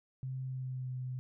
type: tone with pitch glide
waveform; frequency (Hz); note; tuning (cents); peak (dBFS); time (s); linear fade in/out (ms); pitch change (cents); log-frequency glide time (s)
sine; 130.8 to 127.59; C3 to C3; 0 to -43; -36; 0.23-1.19; 0; -43; 0.42-0.93
effects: none